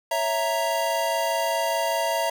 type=chord; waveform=square; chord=A# diminished; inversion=first; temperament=equal; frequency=554.4 / 659.3 / 932.3 Hz; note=C#5 / E5 / A#5; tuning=0 / 0 / 0 cents; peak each=-31 / -26 / -27 dBFS; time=0.11-2.3 s; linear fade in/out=5 ms; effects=none